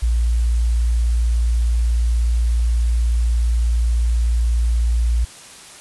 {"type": "tone", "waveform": "sine", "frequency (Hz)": 58.27, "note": "A#1", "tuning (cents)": 0, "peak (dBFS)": -14, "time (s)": [0.02, 5.25], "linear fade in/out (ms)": 10, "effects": ["white hiss -40 dBFS RMS until 5.8 s", "resampled to 24000 Hz"]}